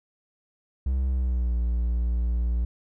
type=tone with pitch glide; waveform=triangle; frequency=65.41 to 58.95 Hz; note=C2 to A#1; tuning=0 to +20 cents; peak=-20 dBFS; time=0.86-2.65 s; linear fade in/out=5 ms; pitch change=-180 cents; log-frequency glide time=1.07-1.55 s; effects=none